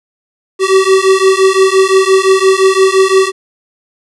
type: beating tone pair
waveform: square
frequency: 379.6 / 385.4 Hz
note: F#4 / G4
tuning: +44 / -29 cents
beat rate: 5.8 Hz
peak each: -10 dBFS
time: 0.59-3.32 s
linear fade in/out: 50 ms
effects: resampled to 22050 Hz + 7-bit